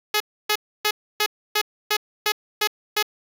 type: tone bursts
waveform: 5% pulse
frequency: 422.2 Hz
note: G#4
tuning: 29 cents sharp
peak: -7 dBFS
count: 9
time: 0.14-3.027 s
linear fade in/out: 5 ms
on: 63 ms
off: 290 ms
effects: none